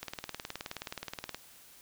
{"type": "click train", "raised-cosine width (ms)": 0.2, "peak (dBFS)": -20, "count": 26, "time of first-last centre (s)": [0.03, 1.346], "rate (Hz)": 19, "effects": ["white hiss -56 dBFS RMS until 1.81 s"]}